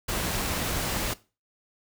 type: noise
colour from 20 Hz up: pink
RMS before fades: -29 dBFS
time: 0.08-1.14 s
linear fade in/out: 10 ms
effects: noise-tail reverb RT60 0.3 s tail -18 dB re dry